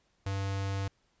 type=tone with notch filter; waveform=square; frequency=98 Hz; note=G2; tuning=in tune; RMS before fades=-33 dBFS; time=0.26-0.88 s; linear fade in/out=5 ms; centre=210 Hz; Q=0.96; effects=pink hiss -72 dBFS RMS until 1.2 s + resampled to 16000 Hz